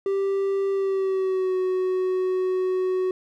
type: tone with pitch glide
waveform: triangle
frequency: 392 to 371.1 Hz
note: G4 to F#4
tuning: 0 to +5 cents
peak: -19 dBFS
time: 0.06-3.11 s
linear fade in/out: 2 ms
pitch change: -95 cents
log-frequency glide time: 0.72-1.56 s
effects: none